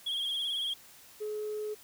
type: tone with vibrato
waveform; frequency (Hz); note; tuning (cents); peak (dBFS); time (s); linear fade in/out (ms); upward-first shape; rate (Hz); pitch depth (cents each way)
sine; 3276; G#7; -24; -28; 0.06-0.74; 10; sine; 18; 56
type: tone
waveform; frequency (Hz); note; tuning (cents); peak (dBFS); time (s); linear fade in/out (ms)
sine; 424.6; G#4; +38; -32; 1.2-1.75; 20
effects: tanh soft clip ceiling -29 dBFS + white hiss -55 dBFS RMS until 1.83 s